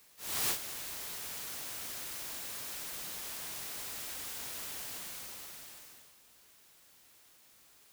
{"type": "noise with ADSR envelope", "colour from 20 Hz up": "white", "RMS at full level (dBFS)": -30, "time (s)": [0.17, 6.21], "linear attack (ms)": 320, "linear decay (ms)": 87, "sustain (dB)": -12, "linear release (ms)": 1400, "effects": ["white hiss -62 dBFS RMS until 7.92 s"]}